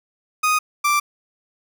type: tone pair in turn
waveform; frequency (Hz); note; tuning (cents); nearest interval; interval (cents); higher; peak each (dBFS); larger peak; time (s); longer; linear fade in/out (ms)
30% pulse; 1244.5 / 1174.7; D#6 / D6; 0 / 0; minor second; 100; first; -13; neither; 0.43-0.59 / 0.84-1; neither; 10
effects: none